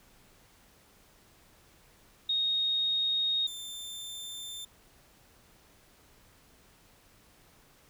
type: tone pair in turn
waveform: sine / sawtooth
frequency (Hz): 3729 / 3564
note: A#7 / A7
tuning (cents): 0 / +22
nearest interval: minor second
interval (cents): 78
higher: first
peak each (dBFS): -26 / -36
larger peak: first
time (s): 2.29-3.47 / 3.47-4.65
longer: neither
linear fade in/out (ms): 5
effects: pink hiss -61 dBFS RMS until 7.89 s